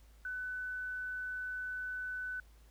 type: tone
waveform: sine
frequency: 1500 Hz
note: F#6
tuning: 23 cents sharp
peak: -37 dBFS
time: 0.25-2.4 s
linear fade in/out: 2 ms
effects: added 54 Hz sine -57 dBFS peak until 2.7 s + pink hiss -68 dBFS RMS until 2.7 s